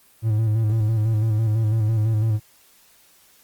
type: tone with vibrato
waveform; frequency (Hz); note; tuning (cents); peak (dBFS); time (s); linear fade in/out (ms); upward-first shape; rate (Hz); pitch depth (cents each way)
triangle; 109.6; A2; -6; -15; 0.22-2.4; 50; square; 6; 45
effects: white hiss -55 dBFS RMS until 3.43 s + Opus 24 kbps